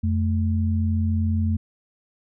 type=tone pair together; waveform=sine; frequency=88.6 / 219 Hz; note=F2 / A3; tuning=+25 / -8 cents; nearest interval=octave + major third; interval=1567 cents; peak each=-20 / -25 dBFS; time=0.03-1.57 s; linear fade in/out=10 ms; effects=none